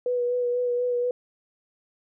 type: tone with vibrato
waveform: sine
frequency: 489.7 Hz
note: B4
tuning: 15 cents flat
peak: -22 dBFS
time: 0.06-1.11 s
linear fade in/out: 2 ms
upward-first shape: sine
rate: 4.1 Hz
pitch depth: 20 cents each way
effects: none